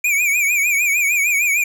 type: tone with vibrato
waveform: square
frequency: 2349 Hz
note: D7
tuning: in tune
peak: -15 dBFS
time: 0.04-1.64 s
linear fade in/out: 5 ms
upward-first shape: triangle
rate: 6.6 Hz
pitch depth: 120 cents each way
effects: none